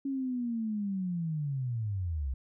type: linear sweep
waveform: sine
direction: down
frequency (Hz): 277.2 to 61.8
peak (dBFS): -30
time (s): 0.05-2.34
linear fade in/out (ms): 5
effects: none